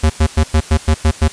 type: tone bursts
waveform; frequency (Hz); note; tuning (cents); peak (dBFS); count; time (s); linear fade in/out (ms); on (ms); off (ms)
square; 77.78; D#2; 0; -9; 8; 0.03-1.282; 10; 69; 100
effects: white hiss -34 dBFS RMS until 1.32 s + resampled to 22050 Hz